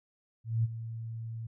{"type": "tone with ADSR envelope", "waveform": "sine", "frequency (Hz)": 113.7, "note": "A#2", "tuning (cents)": -43, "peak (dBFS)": -23, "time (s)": [0.44, 1.47], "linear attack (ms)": 200, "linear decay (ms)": 29, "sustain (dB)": -13, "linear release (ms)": 7, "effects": []}